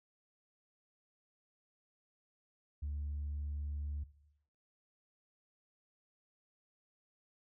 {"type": "tone", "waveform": "sine", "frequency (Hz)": 73, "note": "D2", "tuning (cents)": -10, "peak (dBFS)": -35, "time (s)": [2.82, 4.04], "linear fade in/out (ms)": 10, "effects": ["noise-tail reverb RT60 0.8 s tail -18 dB re dry", "tanh soft clip ceiling -34 dBFS"]}